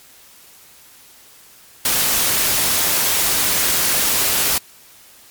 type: noise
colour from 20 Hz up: white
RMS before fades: -17 dBFS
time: 1.85-4.58 s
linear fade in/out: 2 ms
effects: white hiss -46 dBFS RMS until 5.3 s + MP3 96 kbps